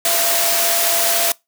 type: tone in noise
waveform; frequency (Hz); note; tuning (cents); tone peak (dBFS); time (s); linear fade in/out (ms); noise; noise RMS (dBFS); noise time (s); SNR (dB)
sine; 678; E5; +49; -23; 0.05-1.32; 2; white; -17; 0.05-1.32; -9
effects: noise-tail reverb RT60 0.2 s tail -23 dB re dry + high-pass 400 Hz 12 dB/octave